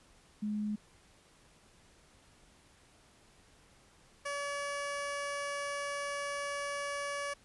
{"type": "tone pair in turn", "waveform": ["sine", "15% pulse"], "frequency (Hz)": [210.4, 569.9], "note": ["G#3", "C#5"], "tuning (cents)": [23, 48], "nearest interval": "octave + perfect fourth", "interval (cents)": 1725, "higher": "second", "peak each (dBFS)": [-32, -29], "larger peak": "second", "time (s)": [[0.42, 0.76], [4.25, 7.34]], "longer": "second", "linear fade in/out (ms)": 10, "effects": ["pink hiss -63 dBFS RMS until 7.44 s", "resampled to 24000 Hz"]}